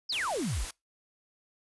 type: exponential sweep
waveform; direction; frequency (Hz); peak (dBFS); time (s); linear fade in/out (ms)
sine; down; 5410 to 38.89; -29; 0.09-0.65; 10
type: noise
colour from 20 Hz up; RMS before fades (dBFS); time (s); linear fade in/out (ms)
white; -39; 0.12-0.71; 5
effects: noise-tail reverb RT60 0.2 s tail -24 dB re dry + resampled to 24000 Hz